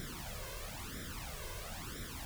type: noise with flanger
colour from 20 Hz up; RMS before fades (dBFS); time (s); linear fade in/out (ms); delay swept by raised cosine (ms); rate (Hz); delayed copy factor
pink; -44; 0-2.25; 0; 0.54 to 1.94; 1; +0.9
effects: none